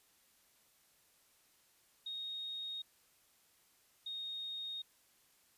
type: tone pair in turn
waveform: sine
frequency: 3729 / 3716 Hz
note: A#7 / A#7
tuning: 0 / -6 cents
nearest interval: unison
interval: 6 cents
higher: first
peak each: -40 / -40 dBFS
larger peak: neither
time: 2.06-2.82 / 4.06-4.82 s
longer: neither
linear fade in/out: 5 ms
effects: white hiss -70 dBFS RMS until 5.57 s + resampled to 32000 Hz